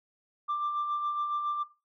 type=tone with tremolo; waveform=sine; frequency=1182 Hz; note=D6; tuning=11 cents sharp; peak=-25 dBFS; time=0.48-1.64 s; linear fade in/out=20 ms; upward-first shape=sine; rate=7.2 Hz; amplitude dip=50%; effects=noise-tail reverb RT60 0.3 s tail -17 dB re dry + tanh soft clip ceiling -25 dBFS